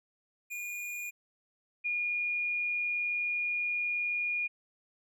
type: tone pair in turn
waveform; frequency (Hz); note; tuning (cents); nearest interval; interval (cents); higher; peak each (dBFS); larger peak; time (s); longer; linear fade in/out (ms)
square / sine; 2433 / 2433; D#7 / D#7; -39 / -39; unison; 0; neither; -37 / -29; second; 0.5-1.11 / 1.84-4.48; second; 20
effects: none

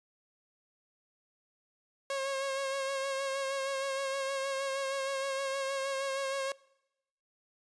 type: tone with vibrato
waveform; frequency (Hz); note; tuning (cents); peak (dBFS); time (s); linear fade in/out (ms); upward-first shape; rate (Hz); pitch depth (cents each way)
sawtooth; 543; C#5; -36; -28; 2.1-6.52; 2; sine; 6.4; 29
effects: noise-tail reverb RT60 0.9 s tail -24 dB re dry + resampled to 22050 Hz

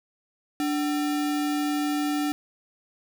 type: tone with sample-and-hold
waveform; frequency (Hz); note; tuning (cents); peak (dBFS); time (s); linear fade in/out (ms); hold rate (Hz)
sine; 293.7; D4; 0; -23; 0.6-2.32; 0; 1050
effects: none

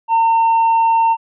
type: tone with tanh clipping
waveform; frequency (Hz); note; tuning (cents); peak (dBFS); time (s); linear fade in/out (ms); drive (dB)
sine; 910; A#5; -42; -11; 0.08-1.17; 50; 2
effects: resampled to 8000 Hz

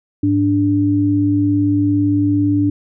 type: tone pair together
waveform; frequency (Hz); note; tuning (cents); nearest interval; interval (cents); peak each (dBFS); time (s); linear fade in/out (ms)
sine; 103.27 / 292.1; G#2 / D4; -9 / -9; octave + tritone; 1800; -18 / -13; 0.23-2.7; 5
effects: none

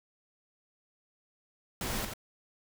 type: noise with echo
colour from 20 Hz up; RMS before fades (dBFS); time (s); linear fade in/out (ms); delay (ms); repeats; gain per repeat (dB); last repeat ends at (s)
pink; -35; 1.81-2.05; 2; 87; 1; -5; 2.137
effects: none

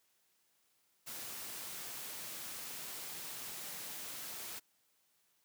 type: noise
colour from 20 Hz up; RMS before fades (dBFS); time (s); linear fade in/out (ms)
white; -45; 1.06-4.6; 20
effects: white hiss -75 dBFS RMS until 5.44 s + high-pass 100 Hz 12 dB/octave

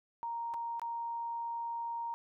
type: tone with dropouts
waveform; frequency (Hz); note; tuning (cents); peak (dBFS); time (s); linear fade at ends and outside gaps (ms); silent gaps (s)
sine; 932.3; A#5; 0; -35; 0.23-2.14; 0; 0.538-0.542 / 0.796-0.817
effects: none

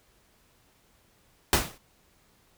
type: noise with exponential decay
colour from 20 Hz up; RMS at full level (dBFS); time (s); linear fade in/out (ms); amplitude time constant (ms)
pink; -18; 1.53-1.78; 1; 54
effects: pink hiss -64 dBFS RMS until 2.57 s

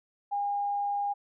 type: tone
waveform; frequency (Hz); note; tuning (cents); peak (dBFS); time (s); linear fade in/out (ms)
sine; 811; G#5; -41; -27; 0.31-1.14; 20
effects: none

